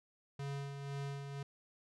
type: tone with tremolo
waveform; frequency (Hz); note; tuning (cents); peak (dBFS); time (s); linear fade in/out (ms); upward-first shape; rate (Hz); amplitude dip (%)
square; 140; C#3; +18; -39; 0.39-1.43; 5; sine; 2; 45
effects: low-pass 7000 Hz 12 dB/octave